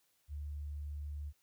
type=tone; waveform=sine; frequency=73.3 Hz; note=D2; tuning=3 cents flat; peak=-39 dBFS; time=0.28-1.33 s; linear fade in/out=50 ms; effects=white hiss -75 dBFS RMS until 1.42 s